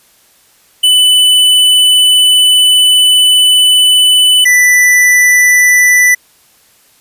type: tone pair in turn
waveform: square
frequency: 2995 / 1982.1 Hz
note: F#7 / B6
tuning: +20 / +6 cents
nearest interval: perfect fifth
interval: 714 cents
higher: first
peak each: -5 dBFS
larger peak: neither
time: 0.83-4.45 / 4.45-6.15 s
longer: first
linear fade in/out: 10 ms
effects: white hiss -48 dBFS RMS until 7 s + resampled to 32000 Hz